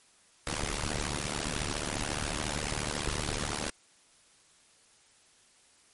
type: noise with amplitude modulation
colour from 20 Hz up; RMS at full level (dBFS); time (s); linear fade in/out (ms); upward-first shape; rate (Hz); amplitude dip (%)
pink; -29; 0.47-3.7; 0; sine; 74.2; 100
effects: white hiss -62 dBFS RMS until 5.93 s + MP3 48 kbps